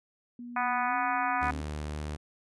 sine tone with pitch glide, 241.3 to 269.3 Hz, B3 to C#4, -40 to -50 cents, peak -39 dBFS, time 0.39-1.61 s, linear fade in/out 2 ms, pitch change +190 cents, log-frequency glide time 0.85-0.95 s
harmonic tone, 246.9 Hz, B3, in tune, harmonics 3 / 4 / 5 / 6 / 7 / 8 / 9 / 10, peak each -31 / -32 / -33 / -35 / -38 / -42 / -41 / -42 dBFS, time 0.56-1.51 s, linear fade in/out 5 ms
sawtooth tone, 75.2 Hz, D2, 42 cents sharp, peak -30 dBFS, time 1.41-2.17 s, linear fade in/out 20 ms
effects resampled to 24000 Hz

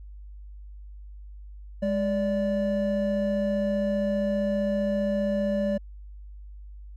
triangle tone pair together, 205.3 / 580.7 Hz, G#3 / D5, -20 / -20 cents, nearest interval octave + tritone, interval 1800 cents, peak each -24 / -24 dBFS, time 1.82-5.78 s, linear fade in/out 10 ms, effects added 50 Hz sine -40 dBFS peak until 6.96 s

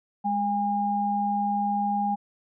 sine tone pair together, 205.8 / 812.8 Hz, G#3 / G#5, -16 / -38 cents, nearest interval 2 octaves, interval 2378 cents, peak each -28 / -24 dBFS, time 0.24-2.16 s, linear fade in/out 20 ms, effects none

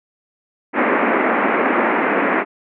pink band-pass noise, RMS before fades -17 dBFS, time 0.73-2.45 s, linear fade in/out 50 ms, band 220 to 2300 Hz, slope 48 dB/octave, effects none

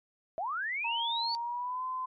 sine linear sweep, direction up, 622 to 4578 Hz, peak -31 dBFS, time 0.38-1.35 s, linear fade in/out 0 ms
sine tone with pitch glide, 930 to 1026 Hz, A#5 to C6, -4 to -34 cents, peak -32 dBFS, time 0.84-2.06 s, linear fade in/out 10 ms, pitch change +170 cents, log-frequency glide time 1.36-1.84 s
effects MP3 48 kbps

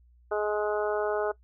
harmonic tone, 210 Hz, G#3, 19 cents sharp, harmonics 2 / 3 / 4 / 5 / 6 / 7, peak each -28 / -31 / -35 / -41 / -37 / -38 dBFS, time 0.31-1.32 s, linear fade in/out 10 ms, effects noise-tail reverb RT60 0.1 s tail -19 dB re dry + added 60 Hz sine -56 dBFS peak until 1.43 s

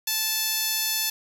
10% pulse tone with band-pass filter, 876 Hz, A5, 8 cents flat, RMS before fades -26 dBFS, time 0.07-1.1 s, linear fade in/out 5 ms, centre 9700 Hz, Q 1.2, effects 7-bit

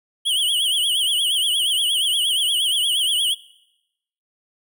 square tone with vibrato, 3114 Hz, G7, 12 cents flat, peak -18 dBFS, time 0.25-3.35 s, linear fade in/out 20 ms, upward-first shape triangle, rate 8.5 Hz, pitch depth 160 cents each way, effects noise-tail reverb RT60 0.9 s tail -21 dB re dry

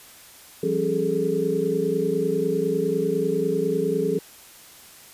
sine tone cluster, 169.5 / 193.5 / 270.4 / 408 / 438 Hz, E3 / G3 / C#4 / G#4 / A4, +49 / -22 / -43 / -31 / -8 cents, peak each -29 / -31 / -30 / -25 / -24 dBFS, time 0.63-4.19 s, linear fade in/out 5 ms, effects white hiss -47 dBFS RMS until 5.13 s + resampled to 32000 Hz

